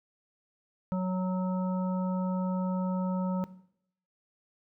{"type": "harmonic tone", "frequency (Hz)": 185, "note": "F#3", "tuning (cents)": 0, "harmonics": [1, 3, 5, 7], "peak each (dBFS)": [-27, -37, -41, -44], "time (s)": [0.92, 3.44], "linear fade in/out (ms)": 0, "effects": ["noise-tail reverb RT60 0.7 s tail -17 dB re dry"]}